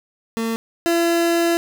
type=tone pair in turn; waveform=30% pulse; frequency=226.8 / 338.5 Hz; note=A#3 / E4; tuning=-47 / +46 cents; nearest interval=perfect fifth; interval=693 cents; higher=second; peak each=-18 / -13 dBFS; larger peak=second; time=0.37-0.56 / 0.86-1.57 s; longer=second; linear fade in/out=0 ms; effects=none